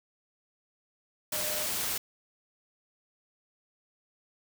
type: tone in noise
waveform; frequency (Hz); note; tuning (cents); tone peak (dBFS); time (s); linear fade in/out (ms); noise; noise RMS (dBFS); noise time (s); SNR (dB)
sine; 609; D#5; -37; -39; 1.32-1.66; 5; white; -32; 1.32-1.98; -10
effects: none